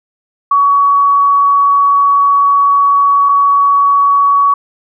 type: tone pair in turn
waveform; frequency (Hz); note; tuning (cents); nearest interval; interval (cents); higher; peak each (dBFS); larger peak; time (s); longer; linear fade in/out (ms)
sine; 1127 / 1127; C#6 / C#6; +28 / +28; unison; 0; neither; -6; neither; 0.51-3.29 / 3.29-4.54; first; 5
effects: none